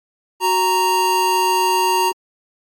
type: tone pair together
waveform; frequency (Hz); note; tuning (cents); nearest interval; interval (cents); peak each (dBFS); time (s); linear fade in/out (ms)
square; 370.1 / 929.4; F#4 / A#5; 0 / -5; octave + major third; 1595; -22 / -16; 0.4-2.13; 50
effects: AAC 64 kbps